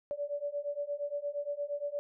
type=beating tone pair; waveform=sine; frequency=573 / 581.6 Hz; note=D5 / D5; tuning=-43 / -17 cents; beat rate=8.6 Hz; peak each=-37 / -36 dBFS; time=0.11-1.99 s; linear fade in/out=0 ms; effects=none